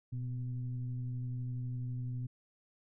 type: tone with frequency modulation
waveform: sine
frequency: 123 Hz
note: B2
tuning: 7 cents flat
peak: -35 dBFS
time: 0.12-2.27 s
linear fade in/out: 10 ms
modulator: 129 Hz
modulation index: 0.43
effects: none